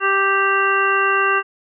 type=harmonic tone; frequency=392 Hz; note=G4; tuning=in tune; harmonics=1 / 2 / 3 / 4 / 5 / 7; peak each=-22 / -29 / -18 / -19 / -26 / -23 dBFS; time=0-1.43 s; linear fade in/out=50 ms; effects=none